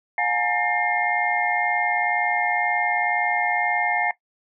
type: tone cluster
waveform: sine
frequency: 715 / 834 / 916 / 1801 / 2123 Hz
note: F5 / G#5 / A#5 / A6 / C7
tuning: +41 / +7 / -31 / +40 / +25 cents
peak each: -26 / -26 / -32 / -28 / -24 dBFS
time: 0.18-4.11 s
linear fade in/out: 2 ms
effects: noise-tail reverb RT60 0.1 s tail -17 dB re dry